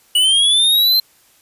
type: linear sweep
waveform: square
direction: up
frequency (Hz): 2919 to 4151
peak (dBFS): -11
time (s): 0.15-1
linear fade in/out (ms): 5
effects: white hiss -53 dBFS RMS until 1.41 s + resampled to 32000 Hz